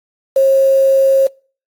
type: tone with quantisation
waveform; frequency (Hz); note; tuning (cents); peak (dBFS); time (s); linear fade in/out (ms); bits
sine; 539; C#5; -49; -7; 0.36-1.27; 5; 5
effects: noise-tail reverb RT60 0.4 s tail -26 dB re dry + AAC 64 kbps